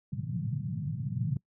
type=band-pass noise; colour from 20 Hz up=pink; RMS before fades=-33 dBFS; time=0.12-1.37 s; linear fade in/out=2 ms; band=110 to 180 Hz; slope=48 dB/octave; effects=noise-tail reverb RT60 0.1 s tail -24 dB re dry